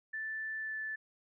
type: tone with pitch glide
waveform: sine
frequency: 1760 to 1748.9 Hz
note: A6 to A6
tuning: 0 to -11 cents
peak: -36 dBFS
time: 0.13-0.96 s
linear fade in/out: 10 ms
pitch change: -11 cents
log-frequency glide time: 0.58-0.77 s
effects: none

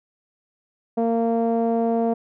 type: tone with low-pass filter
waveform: sawtooth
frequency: 229.9 Hz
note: A#3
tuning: 24 cents flat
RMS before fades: -21 dBFS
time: 0.97-2.14 s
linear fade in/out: 10 ms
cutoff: 620 Hz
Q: 3.4
effects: none

